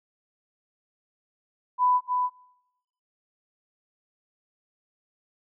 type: tone with echo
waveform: sine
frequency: 996 Hz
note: B5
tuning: 14 cents sharp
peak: -18 dBFS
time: 1.78-2.01 s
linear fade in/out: 50 ms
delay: 290 ms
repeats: 1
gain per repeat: -4 dB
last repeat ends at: 2.3 s
effects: noise-tail reverb RT60 1.0 s tail -26 dB re dry